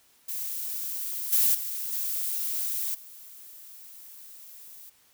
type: noise with level steps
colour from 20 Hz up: violet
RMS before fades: -33 / -22 / -33 / -30 / -47 dBFS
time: 0.28-4.9 s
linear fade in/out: 10 ms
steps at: 1.32 / 1.54 / 1.92 / 2.94 s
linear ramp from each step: 10 ms
effects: white hiss -62 dBFS RMS until 5.13 s